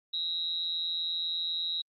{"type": "tone with amplitude modulation", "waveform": "sine", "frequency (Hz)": 3860, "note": "B7", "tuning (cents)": -40, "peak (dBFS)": -26, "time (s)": [0.13, 1.82], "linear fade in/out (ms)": 10, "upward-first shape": "sine", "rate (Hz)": 168, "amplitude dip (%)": 80, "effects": ["Opus 48 kbps"]}